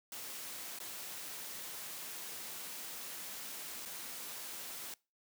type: noise with dropouts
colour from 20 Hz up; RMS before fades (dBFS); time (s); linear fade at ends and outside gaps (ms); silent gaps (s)
white; -45; 0.12-4.94; 2; 0.788-0.801 / 3.853-3.857
effects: noise-tail reverb RT60 0.3 s tail -24 dB re dry + high-pass 150 Hz 12 dB/octave